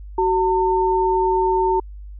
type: tone pair together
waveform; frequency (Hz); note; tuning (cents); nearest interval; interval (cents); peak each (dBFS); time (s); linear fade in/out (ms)
sine; 374.9 / 904.6; F#4 / A5; +23 / +48; octave + minor third; 1525; -18; 0.18-1.8; 5
effects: added 50 Hz sine -33 dBFS peak until 2.19 s